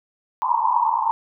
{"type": "band-pass noise", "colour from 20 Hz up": "white", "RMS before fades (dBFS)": -20, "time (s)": [0.42, 1.11], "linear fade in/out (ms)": 0, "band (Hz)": [900, 1000], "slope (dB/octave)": 96, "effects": []}